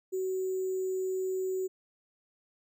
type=tone with sample-and-hold; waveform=sine; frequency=375.3 Hz; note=F#4; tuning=25 cents sharp; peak=-29 dBFS; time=0.12-1.68 s; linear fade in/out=20 ms; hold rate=7350 Hz; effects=none